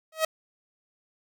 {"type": "tone with exponential growth", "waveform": "sawtooth", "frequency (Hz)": 636, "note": "D#5", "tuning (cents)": 38, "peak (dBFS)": -15, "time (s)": [0.12, 0.25], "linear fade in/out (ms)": 5, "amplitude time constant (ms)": 28, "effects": []}